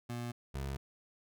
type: tone pair in turn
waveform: 25% pulse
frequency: 120 / 68.2 Hz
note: B2 / C#2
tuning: -49 / -28 cents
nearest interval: minor seventh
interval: 979 cents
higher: first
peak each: -34 / -33 dBFS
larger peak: second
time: 0.09-0.32 / 0.54-0.77 s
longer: neither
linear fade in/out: 10 ms
effects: none